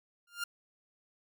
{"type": "tone with exponential growth", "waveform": "sawtooth", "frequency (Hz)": 1400, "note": "F6", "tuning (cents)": 4, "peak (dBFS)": -27, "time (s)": [0.27, 0.44], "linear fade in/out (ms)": 5, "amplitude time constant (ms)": 36, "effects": []}